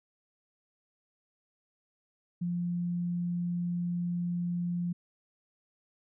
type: tone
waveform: sine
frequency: 174.61 Hz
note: F3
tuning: in tune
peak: -29 dBFS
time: 2.41-4.93 s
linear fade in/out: 10 ms
effects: none